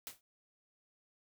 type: noise with exponential decay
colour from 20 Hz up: white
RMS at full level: -41 dBFS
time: 0.07-0.21 s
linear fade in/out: 0 ms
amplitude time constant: 30 ms
effects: none